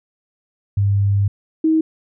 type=tone pair in turn; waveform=sine; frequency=100.1 / 317.8 Hz; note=G2 / D#4; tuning=+37 / +37 cents; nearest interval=octave + minor sixth; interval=2000 cents; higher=second; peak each=-13 / -12 dBFS; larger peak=second; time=0.77-1.28 / 1.64-1.81 s; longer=first; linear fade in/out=5 ms; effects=none